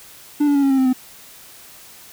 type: tone with pitch steps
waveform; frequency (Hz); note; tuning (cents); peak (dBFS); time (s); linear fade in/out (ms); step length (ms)
triangle; 293.7 / 287 / 280.4 / 274 / 267.8 / 261.7 / 255.7; D4 / D4 / C#4 / C#4 / C4 / C4 / C4; 0 / -40 / +20 / -20 / +40 / 0 / -40; -11; 0.4-0.932; 10; 76
effects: white hiss -43 dBFS RMS until 2.12 s